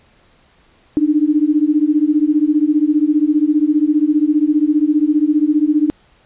sine beating tone pair, 293.7 / 308.7 Hz, D4 / D#4, 0 / -14 cents, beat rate 15 Hz, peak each -14 dBFS, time 0.97-5.9 s, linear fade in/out 0 ms, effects pink hiss -53 dBFS RMS until 6.25 s + resampled to 8000 Hz

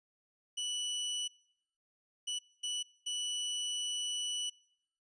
sawtooth tone bursts at uneven times, 2960 Hz, F#7, in tune, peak -31 dBFS, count 4, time 0.57-1.28 / 2.27-2.39 / 2.63-2.83 / 3.06-4.5 s, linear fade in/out 10 ms, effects noise-tail reverb RT60 0.8 s tail -25 dB re dry + resampled to 22050 Hz

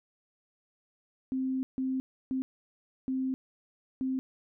sine tone bursts at uneven times, 261.7 Hz, C4, in tune, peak -28 dBFS, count 5, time 1.32-1.63 / 1.78-2 / 2.31-2.42 / 3.08-3.34 / 4.01-4.19 s, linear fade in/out 0 ms, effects none

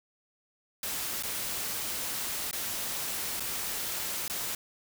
white noise with dropouts, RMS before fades -34 dBFS, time 0.83-4.55 s, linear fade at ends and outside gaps 2 ms, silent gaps 1.226-1.234 / 2.512-2.529 / 3.398-3.404 / 4.28-4.298 s, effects none

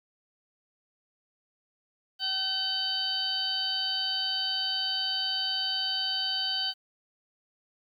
harmonic tone, 764 Hz, G5, 45 cents flat, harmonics 1 / 2 / 4 / 5 / 6, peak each -41 / -39 / -30 / -40 / -31 dBFS, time 2.19-6.74 s, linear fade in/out 50 ms, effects 10-bit

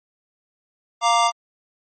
square chord, Bb major, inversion second, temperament equal, 698.5 / 932.3 / 1174.7 Hz, F5 / Bb5 / D6, 0 / 0 / 0 cents, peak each -20 dBFS, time 1.01-1.32 s, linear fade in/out 50 ms, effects MP3 32 kbps

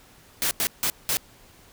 white noise bursts at uneven times, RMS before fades -24 dBFS, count 4, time 0.42-0.51 / 0.6-0.67 / 0.83-0.9 / 1.09-1.17 s, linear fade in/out 0 ms, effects pink hiss -53 dBFS RMS until 1.72 s

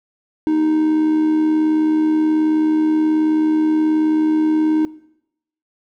triangle tone with amplitude modulation, 311.1 Hz, D#4, in tune, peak -10 dBFS, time 0.47-4.85 s, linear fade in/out 0 ms, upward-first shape sine, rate 78.7 Hz, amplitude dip 40%, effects noise-tail reverb RT60 0.8 s tail -20 dB re dry

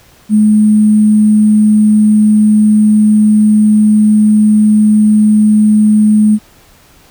sine tone with sample-and-hold, 213 Hz, G#3, 44 cents sharp, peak -4 dBFS, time 0.29-6.39 s, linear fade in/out 50 ms, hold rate 8820 Hz, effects pink hiss -44 dBFS RMS until 7.1 s

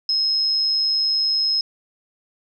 sine tone, 5150 Hz, E8, 41 cents flat, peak -17 dBFS, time 0.09-1.61 s, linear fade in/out 2 ms, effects none

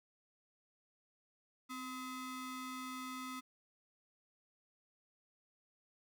35% pulse ring-modulated tone, 766 Hz, G5, 40 cents flat, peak -38 dBFS, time 1.69-3.41 s, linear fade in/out 20 ms, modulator 507 Hz, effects none

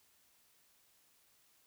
silence, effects white hiss -70 dBFS RMS until 1.66 s

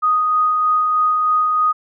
sine tone with tremolo, 1244.5 Hz, D#6, in tune, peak -12 dBFS, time 0.02-1.73 s, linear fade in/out 20 ms, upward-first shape sine, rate 3.2 Hz, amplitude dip 25%, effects none

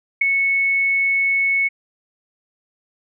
sine tone with ADSR envelope, 2206 Hz, C#7, 9 cents flat, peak -9 dBFS, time 0.21-1.69 s, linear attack 8 ms, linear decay 4 ms, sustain -6 dB, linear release 22 ms, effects none

